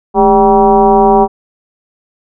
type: tone with frequency modulation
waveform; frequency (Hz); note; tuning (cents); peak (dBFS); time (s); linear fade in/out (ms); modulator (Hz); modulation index
sine; 587.3; D5; 0; -4; 0.14-1.28; 50; 186; 2
effects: none